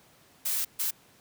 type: noise bursts at uneven times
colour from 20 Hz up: blue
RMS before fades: -29 dBFS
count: 2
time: 0.45-0.65 / 0.79-0.91 s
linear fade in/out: 10 ms
effects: pink hiss -59 dBFS RMS until 1.2 s + high-pass 100 Hz 12 dB/octave